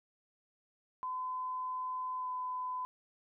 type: tone with pitch glide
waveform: sine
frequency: 1017 to 1008.8 Hz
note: C6 to B5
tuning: -50 to +36 cents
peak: -35 dBFS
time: 1.03-2.85 s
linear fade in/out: 0 ms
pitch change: -14 cents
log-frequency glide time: 2.17-2.29 s
effects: none